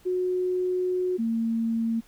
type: tone pair in turn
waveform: sine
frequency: 365.2 / 227.7 Hz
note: F#4 / A#3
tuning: -23 / -40 cents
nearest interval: minor sixth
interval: 817 cents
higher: first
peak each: -23 dBFS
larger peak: neither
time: 0.05-1.18 / 1.18-2.01 s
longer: first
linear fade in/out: 20 ms
effects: pink hiss -58 dBFS RMS until 2.07 s